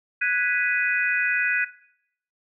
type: chord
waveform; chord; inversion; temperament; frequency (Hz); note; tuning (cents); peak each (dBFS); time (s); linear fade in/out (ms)
sine; G# minor seventh; third; equal; 1480 / 1661.2 / 1975.5 / 2489; F#6 / G#6 / B6 / D#7; 0 / 0 / 0 / 0; -25 / -27 / -28 / -25; 0.21-1.65; 10
effects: noise-tail reverb RT60 0.7 s tail -17 dB re dry